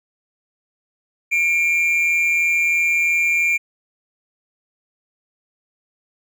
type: tone pair together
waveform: triangle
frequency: 2215 / 2378 Hz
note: C#7 / D7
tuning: -2 / +21 cents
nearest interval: minor second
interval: 123 cents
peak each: -23 / -14 dBFS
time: 1.31-3.58 s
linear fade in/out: 20 ms
effects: none